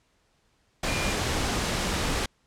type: tone in noise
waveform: sine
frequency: 2413 Hz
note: D7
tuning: 46 cents sharp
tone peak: -33 dBFS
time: 0.88-1.12 s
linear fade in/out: 5 ms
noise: pink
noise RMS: -27 dBFS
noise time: 0.83-2.26 s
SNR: -9 dB
effects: pink hiss -68 dBFS RMS until 2.46 s + low-pass 8000 Hz 12 dB/octave